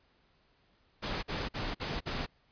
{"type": "noise bursts", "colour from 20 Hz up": "pink", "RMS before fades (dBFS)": -35, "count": 5, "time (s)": [1.02, 2.266], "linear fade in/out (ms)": 20, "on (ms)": 210, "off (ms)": 49, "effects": ["pink hiss -69 dBFS RMS until 2.51 s", "resampled to 11025 Hz"]}